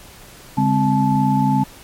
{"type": "tone cluster", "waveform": "sine", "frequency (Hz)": [141, 204.2, 261.5, 869], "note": ["C#3", "G#3", "C4", "A5"], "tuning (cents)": [30, -29, -1, -22], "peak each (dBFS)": -19, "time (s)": [0.57, 1.64], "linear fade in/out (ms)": 10, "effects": ["pink hiss -42 dBFS RMS until 1.83 s", "MP3 64 kbps"]}